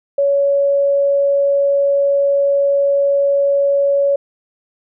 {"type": "tone", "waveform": "sine", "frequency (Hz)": 561, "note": "C#5", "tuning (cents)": 21, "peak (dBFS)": -11, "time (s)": [0.18, 4.16], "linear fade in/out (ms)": 5, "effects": []}